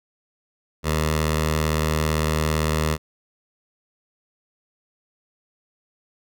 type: tone with notch filter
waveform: 10% pulse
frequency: 77.78 Hz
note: D#2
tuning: in tune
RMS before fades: -22 dBFS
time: 0.83-2.98 s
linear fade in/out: 50 ms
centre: 290 Hz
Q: 1.3
effects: none